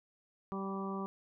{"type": "harmonic tone with a mistuned harmonic", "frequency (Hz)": 194.1, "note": "G3", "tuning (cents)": -17, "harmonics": [1, 2, 3, 4, 5, 6], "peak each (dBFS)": [-38, -42, -50, -48, -46, -44], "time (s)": [0.52, 1.06], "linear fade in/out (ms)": 0, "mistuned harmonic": 5, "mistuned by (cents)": 15, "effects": []}